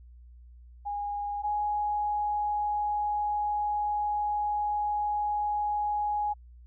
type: tone pair in turn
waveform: sine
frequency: 820 / 832.9 Hz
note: G#5 / G#5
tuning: -22 / +5 cents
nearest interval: unison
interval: 27 cents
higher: second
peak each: -30 / -26 dBFS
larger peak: second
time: 0.85-1.43 / 1.43-6.34 s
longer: second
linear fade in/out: 20 ms
effects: added 60 Hz sine -48 dBFS peak until 6.66 s